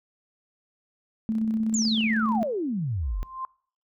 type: tone with tremolo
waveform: sine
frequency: 220.8 Hz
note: A3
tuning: 6 cents sharp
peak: -22 dBFS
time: 1.29-2.43 s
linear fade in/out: 0 ms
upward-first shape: square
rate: 16 Hz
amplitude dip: 30%
type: exponential sweep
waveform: sine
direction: down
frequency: 7459 to 38.14 Hz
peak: -25 dBFS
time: 1.74-3.23 s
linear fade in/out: 0 ms
type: tone with exponential growth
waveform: sine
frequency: 1046.5 Hz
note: C6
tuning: in tune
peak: -27 dBFS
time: 3.03-3.45 s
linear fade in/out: 1 ms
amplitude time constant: 90 ms
effects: noise-tail reverb RT60 0.5 s tail -24 dB re dry